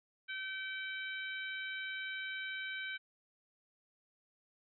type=harmonic tone; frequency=769 Hz; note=G5; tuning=33 cents flat; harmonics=2 / 3 / 4 / 5; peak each=-41 / -44 / -48 / -50 dBFS; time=0.28-2.98 s; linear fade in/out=20 ms; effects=none